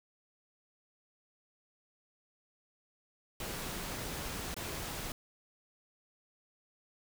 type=noise with dropouts; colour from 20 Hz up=pink; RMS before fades=-40 dBFS; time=3.4-5.12 s; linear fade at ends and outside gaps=2 ms; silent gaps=4.543-4.565 s; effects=none